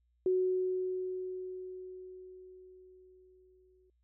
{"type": "tone with exponential decay", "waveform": "sine", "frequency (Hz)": 370, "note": "F#4", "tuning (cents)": 0, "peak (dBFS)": -25, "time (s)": [0.26, 3.9], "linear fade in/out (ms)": 2, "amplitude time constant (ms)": 790, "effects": ["added 60 Hz sine -70 dBFS peak until 4.03 s"]}